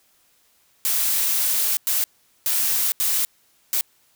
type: noise bursts at uneven times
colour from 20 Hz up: blue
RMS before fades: -21 dBFS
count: 5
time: 0.85-1.77 / 1.87-2.04 / 2.46-2.92 / 3-3.25 / 3.73-3.81 s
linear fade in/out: 0 ms
effects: white hiss -61 dBFS RMS until 4.15 s